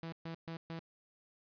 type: tone bursts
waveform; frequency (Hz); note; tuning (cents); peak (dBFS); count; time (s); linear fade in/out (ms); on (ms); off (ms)
sawtooth; 164.7; E3; -1; -37; 4; 0.03-0.792; 0; 93; 130
effects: resampled to 11025 Hz + 11-bit